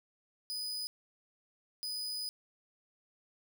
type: tone bursts at uneven times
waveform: 40% pulse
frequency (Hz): 4978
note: D#8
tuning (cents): 0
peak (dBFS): -35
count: 2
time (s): 0.5-0.87 / 1.83-2.29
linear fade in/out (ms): 0
effects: none